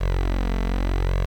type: tone with flanger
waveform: sawtooth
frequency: 45.36 Hz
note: F#1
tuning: 34 cents flat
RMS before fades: -22 dBFS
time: 0-1.26 s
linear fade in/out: 20 ms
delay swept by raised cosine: 1.8 to 4.5 ms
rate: 0.84 Hz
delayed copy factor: +0.75
effects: low-pass 4000 Hz 12 dB/octave + 8-bit